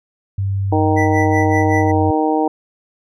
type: tone with pitch glide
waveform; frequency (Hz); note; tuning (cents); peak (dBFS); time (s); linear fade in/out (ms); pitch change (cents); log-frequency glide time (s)
sine; 98 to 95.43; G2 to G2; 0 to -46; -16; 0.38-2.11; 5; -46; 1.87-1.93
type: harmonic tone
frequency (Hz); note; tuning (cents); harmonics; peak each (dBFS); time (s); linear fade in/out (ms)
155.56; D#3; 0; 2 / 3 / 4 / 5 / 6; -17 / -20 / -24 / -19 / -24; 0.72-2.48; 5
type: tone with tremolo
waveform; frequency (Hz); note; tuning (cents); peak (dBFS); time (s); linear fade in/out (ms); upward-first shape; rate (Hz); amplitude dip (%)
triangle; 1975.5; B6; 0; -17; 0.96-1.92; 20; sine; 5.3; 85
effects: none